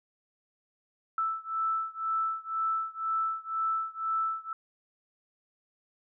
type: beating tone pair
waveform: sine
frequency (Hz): 1318.5 / 1320.5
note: E6 / E6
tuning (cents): 0 / +3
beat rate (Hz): 2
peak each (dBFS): -31 / -32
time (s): 1.18-4.53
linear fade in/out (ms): 2
effects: none